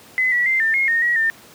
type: tone with pitch steps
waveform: sine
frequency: 2028 / 1942 / 2084 / 1794 / 2150 / 1845 / 1910 / 1802 Hz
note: B6 / B6 / C7 / A6 / C7 / A#6 / A#6 / A6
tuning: +45 / -30 / -7 / +33 / +47 / -18 / +42 / +41 cents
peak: -15 dBFS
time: 0.18-1.3 s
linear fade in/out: 0 ms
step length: 140 ms
effects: pink hiss -45 dBFS RMS until 1.54 s + high-pass 150 Hz 12 dB/octave